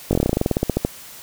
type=slowing click train; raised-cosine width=2 ms; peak=-4 dBFS; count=18; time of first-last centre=0.11-0.849 s; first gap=20 ms; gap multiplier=1.09; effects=white hiss -40 dBFS RMS until 1.22 s